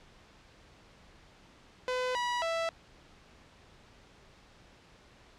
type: tone with pitch steps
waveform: sawtooth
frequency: 505 / 972 / 661 Hz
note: B4 / B5 / E5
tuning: +39 / -28 / +5 cents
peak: -26 dBFS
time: 1.88-2.69 s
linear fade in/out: 0 ms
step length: 270 ms
effects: pink hiss -58 dBFS RMS until 5.38 s + low-pass 5000 Hz 12 dB/octave